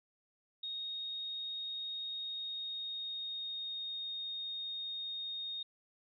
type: tone with pitch glide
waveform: sine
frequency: 3729 to 3705 Hz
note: A#7 to A#7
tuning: 0 to -11 cents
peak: -38 dBFS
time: 0.63-5.63 s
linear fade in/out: 5 ms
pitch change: -11 cents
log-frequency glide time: 2.16-4.14 s
effects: none